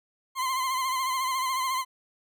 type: tone with vibrato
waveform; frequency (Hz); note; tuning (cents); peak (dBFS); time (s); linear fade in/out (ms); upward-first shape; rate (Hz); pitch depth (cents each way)
40% pulse; 1042; C6; -7; -25; 0.35-1.85; 50; sine; 14; 50
effects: none